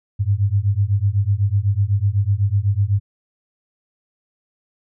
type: beating tone pair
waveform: sine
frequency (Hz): 96.8 / 104.8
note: G2 / G#2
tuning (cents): -21 / +16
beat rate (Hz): 8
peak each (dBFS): -18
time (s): 0.19-3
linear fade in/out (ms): 20
effects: none